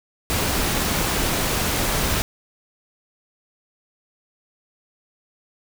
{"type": "noise", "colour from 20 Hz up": "pink", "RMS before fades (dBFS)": -22, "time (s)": [0.3, 2.22], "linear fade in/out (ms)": 0, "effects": []}